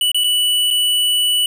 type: tone with dropouts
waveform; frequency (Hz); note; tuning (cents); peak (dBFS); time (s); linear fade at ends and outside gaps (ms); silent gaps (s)
square; 2960; F#7; 0; -14; 0.01-1.46; 2; 0.117-0.145 / 0.238-0.242 / 0.705-0.709
effects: none